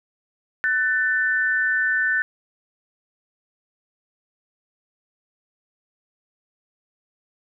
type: tone pair together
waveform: sine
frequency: 1500 / 1780.1 Hz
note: F#6 / A6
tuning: +23 / +20 cents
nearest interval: minor third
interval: 297 cents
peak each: -21 dBFS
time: 0.64-2.22 s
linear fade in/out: 0 ms
effects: none